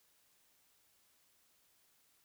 silence, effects white hiss -72 dBFS RMS until 2.24 s

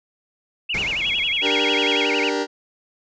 sine tone with vibrato, 2494 Hz, D#7, 3 cents sharp, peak -21 dBFS, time 0.69-2.3 s, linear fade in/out 10 ms, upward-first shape sine, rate 11 Hz, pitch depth 290 cents each way
pink noise with exponential decay, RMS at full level -29 dBFS, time 0.74-2.31 s, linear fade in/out 5 ms, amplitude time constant 340 ms
sine tone with pitch glide, 3322 to 3288 Hz, G#7 to G#7, 0 to -18 cents, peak -23 dBFS, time 1-2.08 s, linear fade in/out 50 ms, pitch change -18 cents, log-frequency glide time 1.23-1.79 s
sawtooth chord, G minor, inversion second, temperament just, 294 / 392 / 470.4 Hz, D4 / G4 / Bb4, +2 / 0 / +16 cents, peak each -21 dBFS, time 1.41-2.47 s, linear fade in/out 50 ms
effects resampled to 16000 Hz

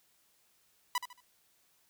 sawtooth tone with echo, 987.8 Hz, B5, in tune, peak -25 dBFS, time 0.95-0.98 s, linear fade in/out 2 ms, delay 75 ms, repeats 3, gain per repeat -10 dB, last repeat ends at 1.205 s, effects white hiss -70 dBFS RMS until 1.89 s

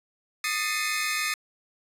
sawtooth tone cluster, 1236 / 1777 / 2064 / 2165 / 2519 Hz, D#6 / A6 / C7 / C#7 / D#7, -12 / +17 / -24 / -41 / +21 cents, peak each -29 dBFS, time 0.44-1.34 s, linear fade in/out 2 ms, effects resampled to 32000 Hz

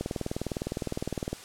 click train, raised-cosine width 2 ms, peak -17 dBFS, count 27, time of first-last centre 0.01-1.33 s, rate 19.7 Hz, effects white hiss -46 dBFS RMS until 1.44 s + low-pass 9000 Hz 12 dB/octave

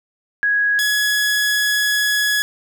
sine / sawtooth tone pair in turn, 1661.2 / 1684.4 Hz, G#6 / G#6, 0 / +24 cents, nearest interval unison, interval 24 cents, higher second, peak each -14 / -12 dBFS, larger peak second, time 0.43-0.79 / 0.79-2.42 s, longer second, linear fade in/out 0 ms, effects none

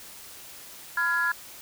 sine chord, F diminished, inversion second, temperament just, 1005.8 / 1396.9 / 1676.3 Hz, Cb6 / F6 / Ab6, +31 / 0 / +16 cents, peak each -30 / -26 / -24 dBFS, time 0.97-1.32 s, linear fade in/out 5 ms, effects tanh soft clip ceiling -16 dBFS + white hiss -45 dBFS RMS until 1.61 s

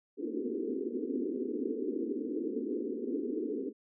pink band-pass noise, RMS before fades -35 dBFS, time 0.17-3.73 s, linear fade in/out 50 ms, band 230 to 460 Hz, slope 96 dB/octave, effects none

